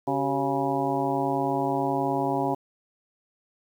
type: harmonic tone with a mistuned harmonic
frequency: 138.59 Hz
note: C#3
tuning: in tune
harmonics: 1 / 2 / 3 / 4 / 5 / 6 / 7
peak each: -34 / -29 / -30 / -33 / -30 / -30 / -32 dBFS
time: 0.07-2.55 s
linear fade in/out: 10 ms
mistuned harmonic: 3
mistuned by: -120 cents
effects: 9-bit